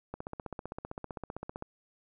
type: click train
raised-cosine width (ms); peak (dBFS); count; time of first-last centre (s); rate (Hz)
1; -24; 24; 0.14-1.624; 15.5
effects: none